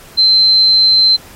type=tone; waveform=sine; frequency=4100 Hz; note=C8; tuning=36 cents flat; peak=-6 dBFS; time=0.17-1.17 s; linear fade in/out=20 ms; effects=pink hiss -39 dBFS RMS until 1.35 s + AAC 48 kbps